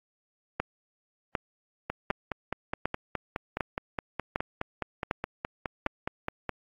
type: two click trains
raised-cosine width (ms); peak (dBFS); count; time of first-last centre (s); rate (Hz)
0.5; -12 / -15; 8 / 23; 0.6-5.863 / 1.9-6.493; 1.33 / 4.79
effects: AAC 48 kbps